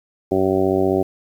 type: harmonic tone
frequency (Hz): 95.2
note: F#2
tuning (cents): +50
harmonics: 1 / 2 / 3 / 4 / 5 / 6 / 7 / 8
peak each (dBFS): -28 / -26 / -22 / -18 / -28 / -25 / -26 / -28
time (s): 0.31-1.03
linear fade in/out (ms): 10
effects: 8-bit